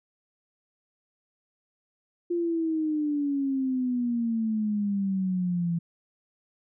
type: exponential sweep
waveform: sine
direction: down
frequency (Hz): 349.2 to 167.4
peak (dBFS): -24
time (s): 2.3-5.79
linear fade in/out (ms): 10
effects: none